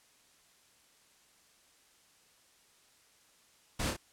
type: noise with echo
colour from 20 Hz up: pink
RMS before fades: -34 dBFS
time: 3.79-3.91 s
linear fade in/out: 10 ms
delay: 29 ms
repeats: 2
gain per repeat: -4 dB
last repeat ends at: 3.968 s
effects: white hiss -65 dBFS RMS until 4.12 s + low-pass 10000 Hz 12 dB/octave